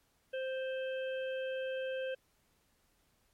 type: harmonic tone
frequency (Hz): 523.3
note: C5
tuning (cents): 0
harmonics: 1 / 3 / 5 / 6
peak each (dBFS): -35 / -45 / -49 / -51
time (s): 0.33-2.15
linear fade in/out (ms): 10
effects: pink hiss -73 dBFS RMS until 3.33 s + MP3 64 kbps